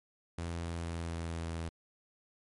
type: tone with pitch glide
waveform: sawtooth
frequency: 84.6 to 82.72 Hz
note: E2 to E2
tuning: +45 to +7 cents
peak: -32 dBFS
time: 0.38-1.69 s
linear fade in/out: 5 ms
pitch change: -38 cents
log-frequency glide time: 0.58-1.54 s
effects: MP3 48 kbps